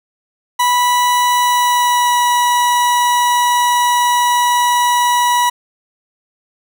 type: tone with pitch glide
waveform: 40% pulse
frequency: 982 to 973 Hz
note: B5 to B5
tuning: -10 to -26 cents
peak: -10 dBFS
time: 0.59-5.5 s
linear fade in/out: 10 ms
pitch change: -16 cents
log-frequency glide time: 1.34-2.17 s
effects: none